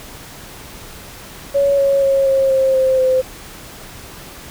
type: tone with pitch steps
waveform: sine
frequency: 560 / 552.6 / 545.3 / 538.1 / 531 / 524 / 517.1 Hz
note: C#5 / C#5 / C#5 / C5 / C5 / C5 / C5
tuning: +18 / -6 / -29 / +48 / +25 / +2 / -20 cents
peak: -11 dBFS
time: 1.54-3.22 s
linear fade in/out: 20 ms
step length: 240 ms
effects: pink hiss -36 dBFS RMS until 4.5 s